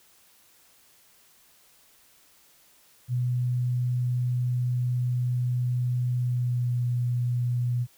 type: tone with pitch glide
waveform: sine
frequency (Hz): 123.8 to 122.1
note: B2 to B2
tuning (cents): +5 to -19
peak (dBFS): -23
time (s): 3.08-7.87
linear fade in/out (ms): 50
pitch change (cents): -24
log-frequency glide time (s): 6.15-6.77
effects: white hiss -59 dBFS RMS until 7.97 s